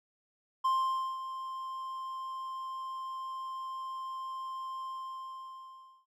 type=tone with ADSR envelope; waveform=triangle; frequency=1051 Hz; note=C6; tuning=7 cents sharp; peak=-23 dBFS; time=0.64-6.06 s; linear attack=13 ms; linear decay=520 ms; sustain=-12 dB; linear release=1200 ms; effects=none